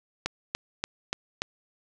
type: click train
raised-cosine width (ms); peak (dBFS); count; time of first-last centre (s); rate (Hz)
0.2; -10; 5; 0.26-1.419; 3.45
effects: none